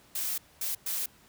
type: noise bursts at uneven times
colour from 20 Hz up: blue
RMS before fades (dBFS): -32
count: 3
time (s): 0.15-0.38 / 0.61-0.75 / 0.86-1.06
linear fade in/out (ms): 5
effects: pink hiss -59 dBFS RMS until 1.28 s + high-pass 60 Hz 12 dB/octave